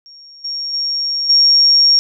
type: tone with level steps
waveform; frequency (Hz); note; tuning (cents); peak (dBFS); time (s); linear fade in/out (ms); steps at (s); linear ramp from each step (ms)
sine; 5550; F8; -12; -37 / -20 / -16 / -7; 0.06-1.99; 0; 0.44 / 0.73 / 1.29; 10
effects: none